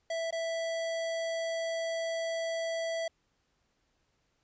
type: tone with dropouts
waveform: square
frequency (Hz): 659.3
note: E5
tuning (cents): 0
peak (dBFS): -32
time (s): 0.1-3.08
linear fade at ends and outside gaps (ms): 5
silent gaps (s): 0.308-0.325
effects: pink hiss -75 dBFS RMS until 4.43 s + resampled to 16000 Hz